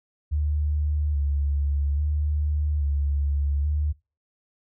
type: tone with vibrato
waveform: sine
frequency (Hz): 72.9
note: D2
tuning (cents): -12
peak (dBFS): -21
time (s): 0.31-3.93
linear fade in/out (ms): 20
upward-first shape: square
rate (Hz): 0.6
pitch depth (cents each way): 39
effects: noise-tail reverb RT60 0.3 s tail -24 dB re dry